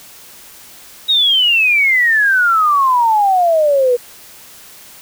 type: exponential sweep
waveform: sine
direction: down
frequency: 3819 to 477.5 Hz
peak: -9 dBFS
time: 1.08-3.97 s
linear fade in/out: 20 ms
effects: white hiss -39 dBFS RMS until 5.01 s